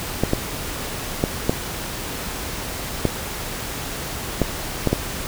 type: clicks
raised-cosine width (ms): 2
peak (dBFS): -3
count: 8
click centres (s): 0.236 / 0.334 / 1.239 / 1.495 / 3.053 / 4.417 / 4.873 / 4.93
effects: pink hiss -29 dBFS RMS until 5.27 s